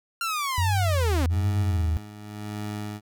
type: linear sweep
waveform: sawtooth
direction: down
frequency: 1393 to 235.6 Hz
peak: -22 dBFS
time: 0.21-1.26 s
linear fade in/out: 2 ms
type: tone with vibrato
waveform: sine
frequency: 88 Hz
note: F2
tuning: 14 cents sharp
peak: -21 dBFS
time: 0.58-1.97 s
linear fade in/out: 0 ms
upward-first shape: sine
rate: 1.3 Hz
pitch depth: 180 cents each way
type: tone with tremolo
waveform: 20% pulse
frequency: 104.9 Hz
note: G#2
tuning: 18 cents sharp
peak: -25 dBFS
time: 1.29-3.01 s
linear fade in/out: 50 ms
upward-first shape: sine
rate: 0.89 Hz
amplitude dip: 70%
effects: none